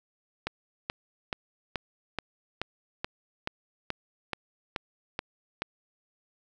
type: click train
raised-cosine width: 0.3 ms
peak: -14 dBFS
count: 13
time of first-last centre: 0.47-5.62 s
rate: 2.33 Hz
effects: none